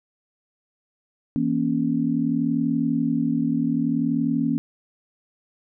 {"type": "chord", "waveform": "sine", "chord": "A# diminished", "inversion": "second", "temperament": "equal with one note detuned", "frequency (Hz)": [164.81, 236.6, 277.2], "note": ["E3", "A#3", "C#4"], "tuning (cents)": [0, 26, 0], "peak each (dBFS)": [-27, -23, -23], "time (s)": [1.36, 4.58], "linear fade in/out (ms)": 0, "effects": []}